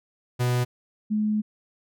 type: tone pair in turn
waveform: 45% pulse / sine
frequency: 123.47 / 212.8 Hz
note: B2 / G#3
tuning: 0 / +42 cents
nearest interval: major sixth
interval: 942 cents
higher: second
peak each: -21 dBFS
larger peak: neither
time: 0.39-0.65 / 1.1-1.42 s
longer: second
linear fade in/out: 20 ms
effects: none